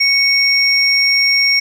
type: tone pair together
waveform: sine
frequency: 2221 / 5560 Hz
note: C#7 / F8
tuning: +3 / -9 cents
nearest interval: octave + major third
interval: 1588 cents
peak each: -12 dBFS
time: 0-1.6 s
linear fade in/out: 10 ms
effects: tanh soft clip ceiling -3 dBFS + 8-bit